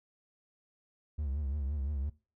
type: tone with vibrato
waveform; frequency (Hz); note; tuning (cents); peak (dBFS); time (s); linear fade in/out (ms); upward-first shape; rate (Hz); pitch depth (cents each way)
triangle; 71; C#2; +42; -30; 1.18-2.1; 10; triangle; 5.8; 140
effects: noise-tail reverb RT60 0.3 s tail -18 dB re dry